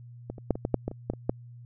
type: clicks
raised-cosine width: 2 ms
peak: -21 / -29 / -9 / -21 / -14 / -9 / -16 / -25 / -14 / -25 / -11 dBFS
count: 11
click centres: 0.3 / 0.382 / 0.507 / 0.555 / 0.651 / 0.743 / 0.88 / 0.914 / 1.1 / 1.136 / 1.295 s
effects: added 120 Hz sine -44 dBFS peak until 1.65 s